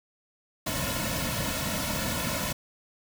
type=noise with comb filter; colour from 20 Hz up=pink; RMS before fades=-30 dBFS; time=0.66-2.53 s; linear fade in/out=10 ms; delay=2.5 ms; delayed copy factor=-0.95; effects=none